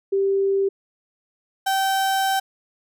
sine / 35% pulse tone pair in turn, 392 / 773.9 Hz, G4 / G5, 0 / -22 cents, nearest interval octave, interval 1178 cents, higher second, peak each -17 dBFS, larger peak neither, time 0.12-0.69 / 1.66-2.4 s, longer second, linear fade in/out 10 ms, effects none

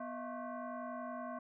sine tone with frequency modulation, 195.7 Hz, G3, 3 cents flat, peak -40 dBFS, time 0-1.39 s, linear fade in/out 5 ms, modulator 442 Hz, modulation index 2.4, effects none

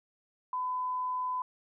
sine tone, 1007 Hz, B5, 33 cents sharp, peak -30 dBFS, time 0.53-1.42 s, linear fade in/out 2 ms, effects none

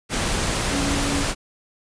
sine tone in noise, 281.4 Hz, C#4, 26 cents sharp, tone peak -25 dBFS, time 0.69-1.27 s, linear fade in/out 50 ms, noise pink, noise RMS -23 dBFS, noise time 0.09-1.35 s, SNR -5 dB, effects resampled to 22050 Hz

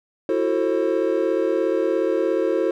triangle chord, F# half-diminished seventh, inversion third, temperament just, 333 / 370 / 444 / 532.8 Hz, E4 / F#4 / A4 / C5, +18 / 0 / +16 / +31 cents, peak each -22 dBFS, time 0.29-2.71 s, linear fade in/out 2 ms, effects none

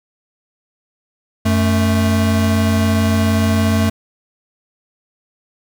square tone pair together, 92.42 / 220 Hz, F#2 / A3, -1 / 0 cents, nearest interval octave + minor third, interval 1501 cents, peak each -16 dBFS, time 1.45-3.9 s, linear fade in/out 10 ms, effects none

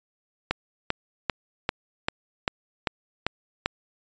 click train, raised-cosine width 0.3 ms, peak -7 dBFS, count 9, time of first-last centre 0.51-3.66 s, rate 2.54 Hz, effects resampled to 16000 Hz

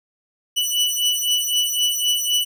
sawtooth beating tone pair, 2960 / 2963.9 Hz, F#7 / F#7, 0 / +2 cents, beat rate 3.9 Hz, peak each -18 dBFS, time 0.56-2.45 s, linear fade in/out 20 ms, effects none

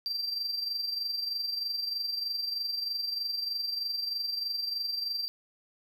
triangle tone with amplitude modulation, 4706 Hz, D8, 3 cents sharp, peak -27 dBFS, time 0.06-5.28 s, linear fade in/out 0 ms, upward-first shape sine, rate 23.2 Hz, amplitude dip 55%, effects none

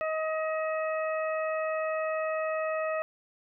harmonic tone with a mistuned harmonic, 631 Hz, D#5, 24 cents sharp, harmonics 1 / 2 / 3 / 4, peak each -29 / -35 / -39 / -41 dBFS, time 0.01-3.02 s, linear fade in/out 0 ms, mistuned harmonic 4, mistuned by +26 cents, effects none

